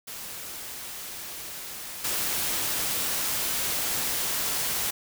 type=noise with level steps; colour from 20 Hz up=white; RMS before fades=-38 / -28 dBFS; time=0.07-4.91 s; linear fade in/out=10 ms; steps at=2.04 s; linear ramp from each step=5 ms; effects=none